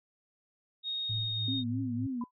sine tone with pitch glide, 3729 to 3708 Hz, A#7 to A#7, 0 to -10 cents, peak -32 dBFS, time 0.83-1.64 s, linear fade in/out 50 ms, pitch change -10 cents, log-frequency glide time 1.01-1.49 s
sine tone with tremolo, 110 Hz, A2, in tune, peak -32 dBFS, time 1.09-2.07 s, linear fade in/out 10 ms, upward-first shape sine, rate 3.4 Hz, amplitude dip 45%
sine tone with vibrato, 253.4 Hz, B3, 45 cents sharp, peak -32 dBFS, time 1.48-2.24 s, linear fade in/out 2 ms, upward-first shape triangle, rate 3.8 Hz, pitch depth 140 cents each way
sine tone with exponential decay, 1002 Hz, B5, 25 cents sharp, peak -36 dBFS, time 2.21-2.31 s, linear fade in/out 5 ms, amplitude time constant 21 ms
effects none

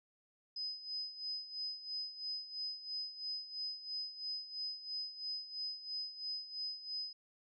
sine tone with tremolo, 5030 Hz, D#8, 18 cents sharp, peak -37 dBFS, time 0.56-7.13 s, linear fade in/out 5 ms, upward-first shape sine, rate 3 Hz, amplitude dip 75%, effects none

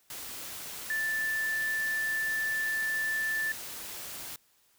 sine tone in noise, 1760 Hz, A6, in tune, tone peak -28 dBFS, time 0.9-3.52 s, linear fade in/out 2 ms, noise white, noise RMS -41 dBFS, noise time 0.1-4.36 s, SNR +10 dB, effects white hiss -67 dBFS RMS until 4.78 s

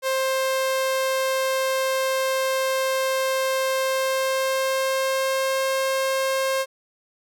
sawtooth tone with pitch glide, 528 to 532.9 Hz, C5 to C5, +16 to +32 cents, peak -17 dBFS, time 0.02-6.66 s, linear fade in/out 50 ms, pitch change +16 cents, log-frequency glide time 3.8-5.65 s, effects none

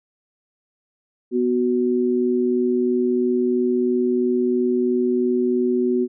sine tone pair together, 246.9 / 369.9 Hz, B3 / F#4, 0 / 0 cents, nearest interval perfect fifth, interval 700 cents, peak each -20 / -19 dBFS, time 1.31-6.08 s, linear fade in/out 50 ms, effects none

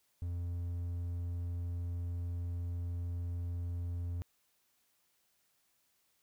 triangle tone, 86.8 Hz, F2, 10 cents flat, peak -33 dBFS, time 0.22-4.22 s, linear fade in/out 0 ms, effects white hiss -75 dBFS RMS until 6.22 s

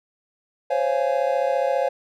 triangle chord, Db major seventh, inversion third, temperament just, 519.7 / 554.4 / 693 / 831.5 Hz, C5 / Db5 / F5 / Ab5, -12 / 0 / -14 / +2 cents, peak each -22 / -21 / -24 / -26 dBFS, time 0.7-1.89 s, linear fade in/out 10 ms, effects none

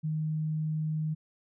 sine tone, 155.56 Hz, D#3, in tune, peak -28 dBFS, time 0.03-1.15 s, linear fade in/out 20 ms, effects none

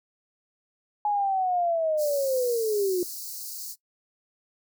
sine linear sweep, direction down, 841 to 349.2 Hz, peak -22 dBFS, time 1.05-3.03 s, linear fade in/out 2 ms
white high-pass noise, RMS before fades -37 dBFS, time 1.97-3.76 s, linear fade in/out 50 ms, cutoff 4200 Hz, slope 96 dB/octave
effects noise-tail reverb RT60 0.1 s tail -19 dB re dry

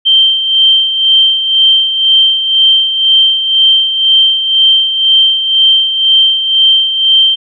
sine tone with tremolo, 3136 Hz, G7, in tune, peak -3 dBFS, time 0.05-7.36 s, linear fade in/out 20 ms, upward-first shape sine, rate 2 Hz, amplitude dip 60%, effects none

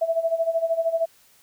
sine tone with tremolo, 659.3 Hz, E5, in tune, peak -17 dBFS, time 0.01-1.06 s, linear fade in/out 10 ms, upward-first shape sine, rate 13 Hz, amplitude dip 80%, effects white hiss -57 dBFS RMS until 1.42 s

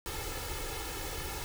pink noise with comb filter, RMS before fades -38 dBFS, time 0.06-1.44 s, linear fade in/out 0 ms, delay 2.3 ms, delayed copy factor +0.9, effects none

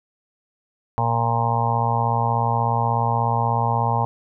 harmonic tone, 116.54 Hz, A#2, in tune, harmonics 1 / 2 / 4 / 5 / 6 / 7 / 8 / 9, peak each -22 / -32 / -31 / -32 / -29 / -24 / -24 / -28 dBFS, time 0.98-4.05 s, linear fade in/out 0 ms, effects none

